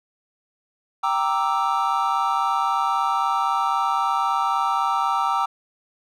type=chord; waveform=triangle; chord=E half-diminished seventh; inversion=first; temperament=equal; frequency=784 / 932.3 / 1174.7 / 1318.5 Hz; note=G5 / Bb5 / D6 / E6; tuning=0 / 0 / 0 / 0 cents; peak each=-23 dBFS; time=1.03-5.46 s; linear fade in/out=10 ms; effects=none